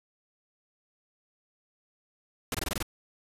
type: noise bursts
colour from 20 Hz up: pink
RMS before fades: -31 dBFS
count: 7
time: 2.52-2.827 s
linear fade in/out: 2 ms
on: 25 ms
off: 22 ms
effects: resampled to 32000 Hz